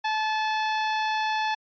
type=tone; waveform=sawtooth; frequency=867 Hz; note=A5; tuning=26 cents flat; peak=-20 dBFS; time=0.04-1.55 s; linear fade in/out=10 ms; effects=resampled to 11025 Hz